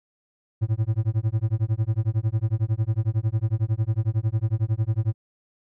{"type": "tone with tremolo", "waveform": "triangle", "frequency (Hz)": 110, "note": "A2", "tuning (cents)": 0, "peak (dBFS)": -15, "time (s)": [0.61, 5.14], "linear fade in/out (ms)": 20, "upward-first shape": "sine", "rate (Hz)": 11, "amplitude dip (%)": 100, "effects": []}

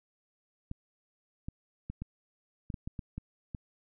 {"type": "clicks", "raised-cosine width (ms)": 5, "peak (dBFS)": -25, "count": 10, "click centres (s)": [0.714, 1.485, 1.9, 2.02, 2.702, 2.742, 2.875, 2.992, 3.18, 3.548], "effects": []}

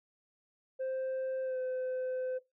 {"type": "tone with pitch glide", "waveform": "sine", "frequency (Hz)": [523.3, 512.2], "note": ["C5", "C5"], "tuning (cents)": [0, -37], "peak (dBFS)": -30, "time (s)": [0.79, 2.39], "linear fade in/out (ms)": 20, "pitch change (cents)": -37, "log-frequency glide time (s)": [1.43, 1.58], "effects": ["noise-tail reverb RT60 0.2 s tail -18 dB re dry", "tanh soft clip ceiling -32 dBFS"]}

